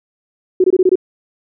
sine tone bursts, 370 Hz, F#4, in tune, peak -7 dBFS, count 6, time 0.6-0.956 s, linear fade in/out 5 ms, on 41 ms, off 22 ms, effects none

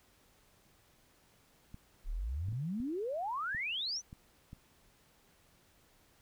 clicks, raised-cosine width 5 ms, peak -35 dBFS, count 7, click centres 1.744 / 2.485 / 2.526 / 2.802 / 3.548 / 4.129 / 4.531 s
sine exponential sweep, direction up, 30.72 to 6272 Hz, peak -34 dBFS, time 2.04-4.02 s, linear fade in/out 50 ms
effects pink hiss -67 dBFS RMS until 6.21 s

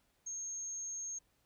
sine tone, 6470 Hz, G#8, 46 cents flat, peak -39 dBFS, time 0.26-1.19 s, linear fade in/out 10 ms, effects pink hiss -75 dBFS RMS until 1.45 s

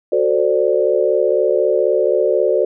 sine chord, D dominant seventh, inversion first, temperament equal with one note detuned, 370 / 444.9 / 523.3 / 587.3 Hz, F#4 / A4 / C5 / D5, 0 / +19 / 0 / 0 cents, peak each -18 dBFS, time 0.12-2.65 s, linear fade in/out 5 ms, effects none

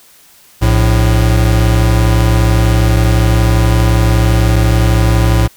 square tone pair together, 58.59 / 110.6 Hz, A#1 / A2, +9 / +9 cents, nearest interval major seventh, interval 1100 cents, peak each -11 dBFS, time 0.61-5.48 s, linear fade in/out 20 ms, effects white hiss -44 dBFS RMS until 5.56 s

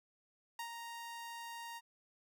sawtooth tone with ADSR envelope, 932.3 Hz, A#5, in tune, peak -36 dBFS, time 0.59-1.81 s, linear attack 3 ms, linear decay 87 ms, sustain -5 dB, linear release 40 ms, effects none

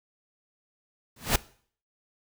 pink noise with exponential growth, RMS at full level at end -18 dBFS, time 1.16-1.36 s, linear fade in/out 5 ms, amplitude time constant 42 ms, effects noise-tail reverb RT60 0.5 s tail -20 dB re dry

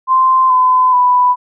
sine tone with pitch steps, 1041 / 1016 / 991.7 Hz, C6 / B5 / B5, -9 / +49 / +7 cents, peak -7 dBFS, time 0.07-1.36 s, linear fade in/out 50 ms, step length 430 ms, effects none

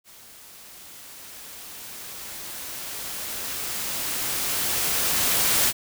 white noise with level ramp, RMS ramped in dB -48 to -20 dBFS, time 0.04-5.73 s, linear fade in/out 50 ms, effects none

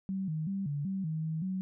sine tone with pitch steps, 191.9 / 156.5 / 195.5 / 144.3 / 192.4 / 157.9 / 159.1 / 187.8 Hz, G3 / D#3 / G3 / D3 / G3 / D#3 / D#3 / F#3, -37 / +10 / -4 / -30 / -32 / +26 / +39 / +26 cents, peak -31 dBFS, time 0.09-1.61 s, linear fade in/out 0 ms, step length 190 ms, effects none

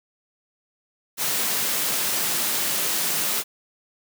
white high-pass noise, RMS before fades -24 dBFS, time 1.17-3.44 s, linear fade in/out 50 ms, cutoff 130 Hz, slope 48 dB/octave, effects none

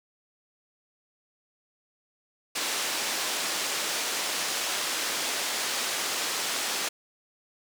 white band-pass noise, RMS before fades -30 dBFS, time 2.55-6.89 s, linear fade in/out 10 ms, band 300 to 6800 Hz, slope 12 dB/octave, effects none

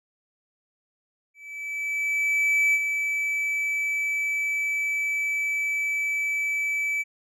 triangle tone with ADSR envelope, 2305 Hz, D7, 33 cents flat, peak -16 dBFS, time 1.34-7.04 s, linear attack 1400 ms, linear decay 44 ms, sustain -6 dB, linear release 31 ms, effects none

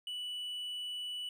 triangle tone, 2960 Hz, F#7, in tune, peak -36 dBFS, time 0.07-1.29 s, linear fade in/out 2 ms, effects none

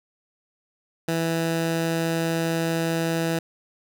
15% pulse tone, 164.81 Hz, E3, in tune, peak -16 dBFS, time 1.08-3.39 s, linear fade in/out 5 ms, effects none

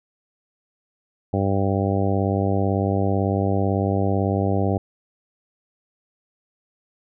harmonic tone, 98 Hz, G2, in tune, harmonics 1 / 2 / 3 / 4 / 5 / 6 / 7 / 8, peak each -22 / -25 / -27 / -28 / -29 / -30 / -30 / -31 dBFS, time 1.33-4.78 s, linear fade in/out 5 ms, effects none

